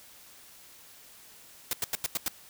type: noise bursts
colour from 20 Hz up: white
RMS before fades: -29 dBFS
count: 6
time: 1.71-2.282 s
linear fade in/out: 2 ms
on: 22 ms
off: 88 ms
effects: white hiss -53 dBFS RMS until 2.49 s